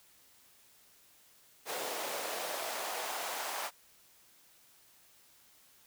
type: noise with high-pass filter sweep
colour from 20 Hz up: pink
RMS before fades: -38 dBFS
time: 1.65-3.71 s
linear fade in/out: 50 ms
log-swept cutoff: 510 to 800 Hz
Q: 2
effects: white hiss -63 dBFS RMS until 5.86 s